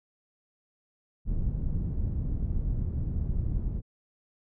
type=low-pass noise; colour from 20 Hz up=pink; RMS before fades=-29 dBFS; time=1.25-3.82 s; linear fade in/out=50 ms; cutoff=140 Hz; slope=12 dB/octave; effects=none